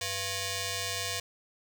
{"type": "ring-modulated tone", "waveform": "5% pulse", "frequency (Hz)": 587.3, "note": "D5", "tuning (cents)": 0, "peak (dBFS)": -17, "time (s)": [0.01, 1.2], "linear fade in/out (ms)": 5, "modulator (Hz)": 1270, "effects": []}